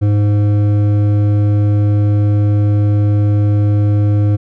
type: tone with hard clipping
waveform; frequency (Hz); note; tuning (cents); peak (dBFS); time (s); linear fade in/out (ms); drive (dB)
triangle; 103.4; G#2; -7; -11; 0.01-4.37; 20; 13
effects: none